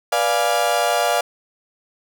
35% pulse chord, B diminished seventh, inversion none, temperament equal with one note detuned, 488.5 / 587.3 / 698.5 / 830.6 Hz, B4 / D5 / F5 / Ab5, -19 / 0 / 0 / 0 cents, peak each -24 / -20 / -18 / -23 dBFS, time 0.12-1.21 s, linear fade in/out 5 ms, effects none

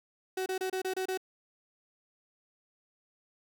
35% pulse tone bursts, 375.4 Hz, F#4, 25 cents sharp, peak -29 dBFS, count 7, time 0.37-1.175 s, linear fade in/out 5 ms, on 91 ms, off 28 ms, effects none

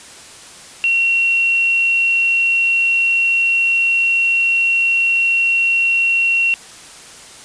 sine tone, 2733 Hz, F7, 38 cents flat, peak -12 dBFS, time 0.84-6.54 s, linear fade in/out 0 ms, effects white hiss -38 dBFS RMS until 7.44 s + resampled to 22050 Hz

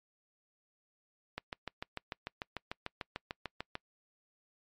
click train, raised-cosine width 0.3 ms, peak -21 dBFS, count 17, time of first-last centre 1.38-3.754 s, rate 6.74 Hz, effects noise-tail reverb RT60 0.1 s tail -26 dB re dry + MP3 64 kbps

